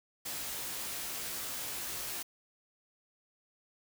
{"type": "noise with comb filter", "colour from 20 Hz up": "white", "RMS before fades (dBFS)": -39, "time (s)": [0.25, 2.23], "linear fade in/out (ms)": 10, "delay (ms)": 17, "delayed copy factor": 0.6, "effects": []}